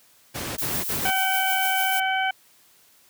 pink noise bursts, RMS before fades -30 dBFS, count 3, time 0.34-1.112 s, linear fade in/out 20 ms, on 230 ms, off 41 ms
violet noise with tremolo, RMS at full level -27 dBFS, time 0.58-2 s, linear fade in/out 5 ms, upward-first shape sine, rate 6.7 Hz, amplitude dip 35%
harmonic tone, 762 Hz, G5, 49 cents flat, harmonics 1 / 2 / 3 / 4, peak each -24 / -26 / -29 / -31 dBFS, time 1.05-2.31 s, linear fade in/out 5 ms
effects white hiss -57 dBFS RMS until 3.09 s + high-pass 80 Hz 12 dB/octave

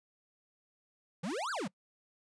square exponential two-way sweep, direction up then down, 153.5 to 1661.2 to 153.5 Hz, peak -35 dBFS, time 1.23-1.68 s, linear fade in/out 10 ms, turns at 1.51 s
white noise with exponential decay, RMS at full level -46 dBFS, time 1.3-1.39 s, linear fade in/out 0 ms, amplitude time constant 18 ms
effects noise-tail reverb RT60 0.1 s tail -24 dB re dry + resampled to 22050 Hz

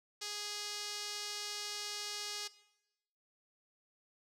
sawtooth tone with band-pass filter, 414.2 Hz, G#4, 5 cents flat, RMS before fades -42 dBFS, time 0.21-2.48 s, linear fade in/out 10 ms, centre 5200 Hz, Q 1.9, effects noise-tail reverb RT60 0.9 s tail -17 dB re dry

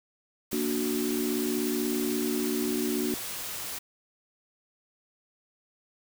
white noise, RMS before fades -36 dBFS, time 0.51-3.79 s, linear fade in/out 10 ms
sine chord, Bb augmented, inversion none, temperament equal, 233.1 / 293.7 / 370 Hz, Bb3 / D4 / F#4, 0 / 0 / 0 cents, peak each -31 dBFS, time 0.53-3.14 s, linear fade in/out 0 ms
effects none

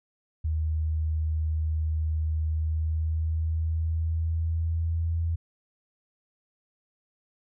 sine tone with pitch glide, 78.5 to 82.98 Hz, D#2 to E2, +16 to +12 cents, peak -24 dBFS, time 0.44-5.36 s, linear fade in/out 10 ms, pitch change +96 cents, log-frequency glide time 2.45-5.22 s, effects none

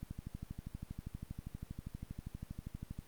click train, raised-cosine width 5 ms, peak -30 dBFS, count 38, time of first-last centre 0.03-2.99 s, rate 12.5 Hz, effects pink hiss -62 dBFS RMS until 3.07 s + Opus 32 kbps

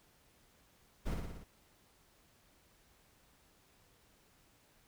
brown noise with echo, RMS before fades -36 dBFS, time 1.05-1.15 s, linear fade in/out 20 ms, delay 59 ms, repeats 5, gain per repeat -3 dB, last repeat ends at 1.445 s, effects pink hiss -68 dBFS RMS until 4.87 s

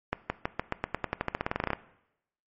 accelerating click train, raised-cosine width 0.5 ms, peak -12 dBFS, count 21, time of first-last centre 0.13-1.732 s, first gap 170 ms, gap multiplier 0.91, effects noise-tail reverb RT60 0.8 s tail -17 dB re dry + MP3 32 kbps

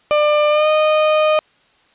35% pulse tone with pitch glide, 597 to 616.3 Hz, D5 to D#5, +28 to -17 cents, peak -10 dBFS, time 0.11-1.39 s, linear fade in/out 0 ms, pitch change +55 cents, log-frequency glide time 0.5-0.68 s, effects white hiss -55 dBFS RMS until 1.94 s + resampled to 8000 Hz

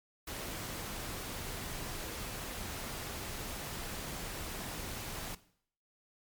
pink noise, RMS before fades -41 dBFS, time 0.27-5.35 s, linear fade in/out 5 ms, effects noise-tail reverb RT60 0.6 s tail -17 dB re dry + MP3 96 kbps

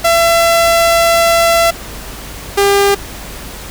sawtooth tone pair in turn, 673 / 400.2 Hz, E5 / G4, +36 / +36 cents, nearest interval major sixth, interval 900 cents, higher first, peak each -4 dBFS, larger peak neither, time 0.04-1.71 / 2.57-2.95 s, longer first, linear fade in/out 10 ms, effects added 50 Hz sine -32 dBFS peak until 3.7 s + pink hiss -29 dBFS RMS until 3.7 s

